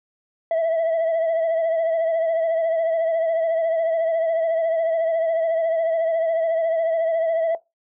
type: tone with vibrato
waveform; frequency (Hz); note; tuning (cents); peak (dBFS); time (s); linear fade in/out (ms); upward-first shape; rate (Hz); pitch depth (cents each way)
sine; 656; E5; -9; -15; 0.51-7.55; 2; sine; 14; 36
effects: noise-tail reverb RT60 0.2 s tail -19 dB re dry + tanh soft clip ceiling -17 dBFS